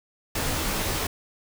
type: noise with comb filter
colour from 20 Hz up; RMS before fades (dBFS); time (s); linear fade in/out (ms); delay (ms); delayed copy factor
pink; -27; 0.35-1.07; 5; 17; -0.7
effects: none